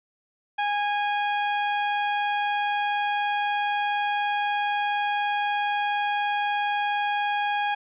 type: tone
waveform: sawtooth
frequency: 823 Hz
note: G#5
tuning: 16 cents flat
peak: -19 dBFS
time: 0.58-7.75 s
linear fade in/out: 10 ms
effects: resampled to 8000 Hz + 10-bit

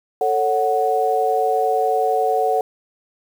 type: chord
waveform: sine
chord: F# minor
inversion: first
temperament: just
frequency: 444 / 555 / 740 Hz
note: A4 / C#5 / F#5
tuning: +16 / +2 / 0 cents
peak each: -20 / -24 / -18 dBFS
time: 0.21-2.61 s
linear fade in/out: 2 ms
effects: 7-bit

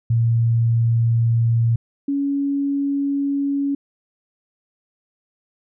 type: tone pair in turn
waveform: sine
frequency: 115.8 / 280.4 Hz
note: A#2 / C#4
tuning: -11 / +20 cents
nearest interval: octave + minor third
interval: 1531 cents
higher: second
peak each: -14 / -18 dBFS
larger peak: first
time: 0.1-1.76 / 2.08-3.75 s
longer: second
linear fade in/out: 5 ms
effects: none

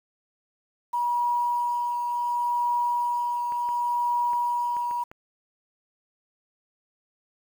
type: tone with tremolo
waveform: sine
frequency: 962 Hz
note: B5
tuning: 46 cents flat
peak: -21 dBFS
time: 0.93-5.04 s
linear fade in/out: 10 ms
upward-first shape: triangle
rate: 0.69 Hz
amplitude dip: 40%
type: clicks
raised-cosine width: 0.5 ms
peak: -28 dBFS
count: 6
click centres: 3.522 / 3.689 / 4.333 / 4.767 / 4.911 / 5.115 s
effects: 8-bit

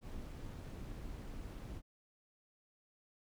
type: noise with amplitude modulation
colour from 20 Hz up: brown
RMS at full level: -44 dBFS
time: 0.01-1.82 s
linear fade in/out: 50 ms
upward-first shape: sine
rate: 251 Hz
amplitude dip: 50%
effects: none

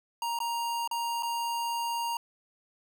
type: tone with dropouts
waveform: square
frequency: 936 Hz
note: A#5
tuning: 7 cents sharp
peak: -30 dBFS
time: 0.22-2.17 s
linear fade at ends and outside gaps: 2 ms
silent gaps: 0.389-0.402 / 0.876-0.912 / 1.225-1.231 s
effects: none

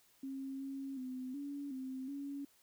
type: tone with pitch steps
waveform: sine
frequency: 269.3 / 271.9 / 256.2 / 283.6 / 261.3 / 280.8 Hz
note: C#4 / C#4 / C4 / C#4 / C4 / C#4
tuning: -50 / -33 / -36 / +40 / -2 / +22 cents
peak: -40 dBFS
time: 0.23-2.45 s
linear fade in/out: 5 ms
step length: 370 ms
effects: white hiss -69 dBFS RMS until 2.62 s

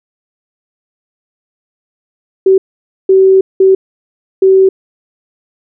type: tone bursts at uneven times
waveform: sine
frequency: 382 Hz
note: G4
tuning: 45 cents flat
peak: -3 dBFS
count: 4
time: 2.46-2.58 / 3.09-3.41 / 3.6-3.75 / 4.42-4.69 s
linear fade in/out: 5 ms
effects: none

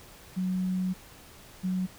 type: tone pair in turn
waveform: sine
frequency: 185 / 185 Hz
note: F#3 / F#3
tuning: 0 / 0 cents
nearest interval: unison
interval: 0 cents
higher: neither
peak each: -26 dBFS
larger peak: neither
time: 0.36-0.94 / 1.63-1.87 s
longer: first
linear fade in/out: 20 ms
effects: pink hiss -51 dBFS RMS until 1.98 s

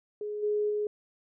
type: tone with level steps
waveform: sine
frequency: 418.7 Hz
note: G#4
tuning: 14 cents sharp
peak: -32 / -25 / -27 dBFS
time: 0.21-0.87 s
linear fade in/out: 2 ms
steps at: 0.42 / 0.69 s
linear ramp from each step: 20 ms
effects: none

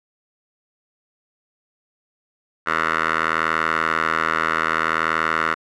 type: tone with band-pass filter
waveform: 10% pulse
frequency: 80.6 Hz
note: E2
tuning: 38 cents flat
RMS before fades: -21 dBFS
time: 2.66-5.55 s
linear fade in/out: 20 ms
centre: 1500 Hz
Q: 4.4
effects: none

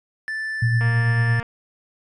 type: tone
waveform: triangle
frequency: 1760 Hz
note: A6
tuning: in tune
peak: -23 dBFS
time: 0.28-1.4 s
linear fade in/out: 0 ms
type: tone with tremolo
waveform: sine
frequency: 116.54 Hz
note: A#2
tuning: in tune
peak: -15 dBFS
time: 0.62-1.4 s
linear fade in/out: 5 ms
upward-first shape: sine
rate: 9 Hz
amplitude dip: 35%
type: click train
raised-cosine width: 0.5 ms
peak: -19 dBFS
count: 145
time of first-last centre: 0.81-1.428 s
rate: 233 Hz
effects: resampled to 22050 Hz

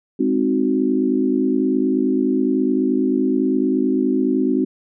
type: chord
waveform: sine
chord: Ab dominant seventh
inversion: none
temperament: equal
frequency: 207.7 / 261.6 / 311.1 / 370 Hz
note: Ab3 / C4 / Eb4 / Gb4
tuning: 0 / 0 / 0 / 0 cents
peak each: -24 / -18 / -22 / -22 dBFS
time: 0.19-4.65 s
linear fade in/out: 10 ms
effects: none

